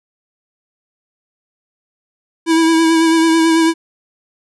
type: tone with vibrato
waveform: square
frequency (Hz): 326.3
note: E4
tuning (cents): -18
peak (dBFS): -10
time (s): 2.46-3.74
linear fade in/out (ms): 50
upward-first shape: sine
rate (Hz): 9.1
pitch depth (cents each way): 25
effects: resampled to 24000 Hz